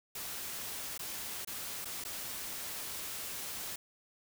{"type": "noise with dropouts", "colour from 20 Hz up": "white", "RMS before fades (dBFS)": -41, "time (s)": [0.15, 3.76], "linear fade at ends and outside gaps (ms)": 5, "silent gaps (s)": [[0.978, 0.992], [1.449, 1.473], [1.847, 1.854], [2.04, 2.049]], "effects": []}